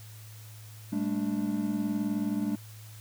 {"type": "chord", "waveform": "triangle", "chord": "G suspended second", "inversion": "none", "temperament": "equal with one note detuned", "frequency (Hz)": [200.8, 220, 293.7], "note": ["G3", "A3", "D4"], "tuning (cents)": [42, 0, 0], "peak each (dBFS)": -30, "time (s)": [0.92, 2.56], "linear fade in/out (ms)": 10, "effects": ["added 108 Hz sine -45 dBFS peak until 3 s", "white hiss -53 dBFS RMS until 3 s"]}